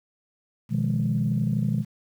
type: chord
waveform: sine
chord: F half-diminished seventh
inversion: second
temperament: equal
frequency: 123.47 / 155.56 / 174.61 / 207.7 Hz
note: Cb3 / Eb3 / F3 / Ab3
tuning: 0 / 0 / 0 / 0 cents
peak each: -25 / -26 / -30 / -26 dBFS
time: 0.69-1.85 s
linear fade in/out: 50 ms
effects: tanh soft clip ceiling -14 dBFS + 9-bit